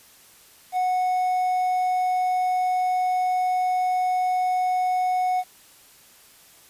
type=tone with quantisation; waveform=triangle; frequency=735 Hz; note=F#5; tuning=12 cents flat; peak=-18 dBFS; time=0.72-5.44 s; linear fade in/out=50 ms; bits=8; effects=white hiss -52 dBFS RMS until 6.69 s + resampled to 32000 Hz